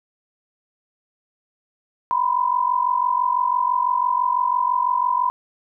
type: tone pair together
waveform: sine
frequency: 972 / 1018 Hz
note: B5 / C6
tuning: -28 / -48 cents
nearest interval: minor second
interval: 80 cents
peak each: -20 dBFS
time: 2.11-5.3 s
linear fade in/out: 0 ms
effects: none